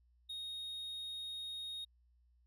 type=tone; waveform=triangle; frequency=3730 Hz; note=A#7; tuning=in tune; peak=-40 dBFS; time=0.29-1.85 s; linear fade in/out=10 ms; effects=added 60 Hz sine -67 dBFS peak until 2.46 s